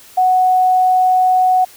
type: tone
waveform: sine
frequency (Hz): 740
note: F#5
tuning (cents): 0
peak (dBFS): -9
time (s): 0.17-1.65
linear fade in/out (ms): 10
effects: white hiss -42 dBFS RMS until 1.76 s